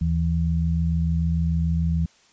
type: tone pair together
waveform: sine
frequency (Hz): 77.98 / 164.81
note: D#2 / E3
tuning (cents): +4 / 0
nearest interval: octave + minor second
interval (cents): 1296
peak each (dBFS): -22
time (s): 0.01-2.06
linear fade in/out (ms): 5
effects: white hiss -57 dBFS RMS until 2.32 s + resampled to 16000 Hz